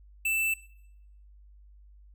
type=tone; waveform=square; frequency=2652 Hz; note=E7; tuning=10 cents sharp; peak=-26 dBFS; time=0.25-0.54 s; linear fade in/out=5 ms; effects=noise-tail reverb RT60 0.8 s tail -20 dB re dry + added 50 Hz sine -51 dBFS peak until 2.14 s